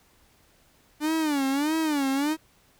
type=tone with vibrato; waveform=45% pulse; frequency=293.7 Hz; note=D4; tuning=in tune; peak=-23 dBFS; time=1-2.37 s; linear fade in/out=50 ms; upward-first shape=sine; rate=1.6 Hz; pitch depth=160 cents each way; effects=pink hiss -61 dBFS RMS until 2.79 s